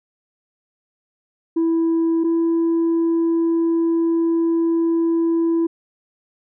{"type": "tone pair in turn", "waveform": "sine", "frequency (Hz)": [329.6, 332.3], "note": ["E4", "E4"], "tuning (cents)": [0, 14], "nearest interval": "unison", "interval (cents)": 14, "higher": "second", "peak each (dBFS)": -13, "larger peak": "neither", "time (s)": [[1.56, 2.24], [2.24, 5.67]], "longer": "second", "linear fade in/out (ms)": 10, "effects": ["tanh soft clip ceiling -14 dBFS"]}